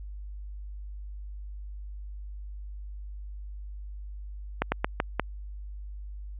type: slowing click train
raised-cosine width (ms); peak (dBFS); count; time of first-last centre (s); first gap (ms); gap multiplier
0.5; -9; 5; 4.62-5.197; 100; 1.25
effects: added 50 Hz sine -37 dBFS peak until 6.39 s + resampled to 8000 Hz